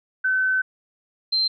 sine tone pair in turn, 1523 / 4129 Hz, F#6 / C8, +50 / -24 cents, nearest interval octave + perfect fourth, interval 1726 cents, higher second, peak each -18 dBFS, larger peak neither, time 0.24-0.62 / 1.32-1.48 s, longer first, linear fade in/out 10 ms, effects none

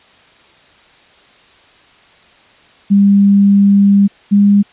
sine tone pair in turn, 200 / 202.4 Hz, G3 / G#3, +35 / -44 cents, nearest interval unison, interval 21 cents, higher second, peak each -5 dBFS, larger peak neither, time 2.9-4.08 / 4.31-4.63 s, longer first, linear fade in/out 20 ms, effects white hiss -46 dBFS RMS until 4.72 s + resampled to 8000 Hz

